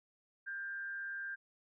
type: tone with frequency modulation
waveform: sine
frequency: 1591 Hz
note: G6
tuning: 25 cents sharp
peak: -39 dBFS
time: 0.46-1.36 s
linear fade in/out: 20 ms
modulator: 141 Hz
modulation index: 0.38
effects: none